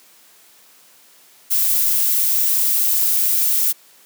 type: noise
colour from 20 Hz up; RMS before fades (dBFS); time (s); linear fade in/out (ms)
violet; -17; 1.5-3.73; 20
effects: white hiss -50 dBFS RMS until 4.05 s + high-pass 200 Hz 12 dB/octave